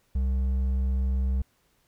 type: tone with hard clipping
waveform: triangle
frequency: 65.41 Hz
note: C2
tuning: in tune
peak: -24 dBFS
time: 0.15-1.42 s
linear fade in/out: 5 ms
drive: 8 dB
effects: pink hiss -68 dBFS RMS until 1.87 s